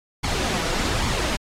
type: noise with flanger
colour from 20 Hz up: pink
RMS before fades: -24 dBFS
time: 0.23-1.37 s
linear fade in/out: 10 ms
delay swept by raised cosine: 0.88 to 6.18 ms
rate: 1.2 Hz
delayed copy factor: +0.55
effects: low-pass 7000 Hz 12 dB/octave + AAC 48 kbps